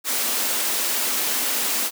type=high-pass noise; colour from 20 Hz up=white; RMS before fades=-23 dBFS; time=0.04-1.91 s; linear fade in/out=50 ms; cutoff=200 Hz; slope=96 dB/octave; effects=none